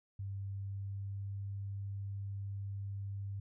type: tone with pitch glide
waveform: sine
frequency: 98.4 to 99.26 Hz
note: G2 to G2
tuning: +7 to +22 cents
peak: -38 dBFS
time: 0.19-3.4 s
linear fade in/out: 5 ms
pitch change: +15 cents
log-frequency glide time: 0.51-1.37 s
effects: none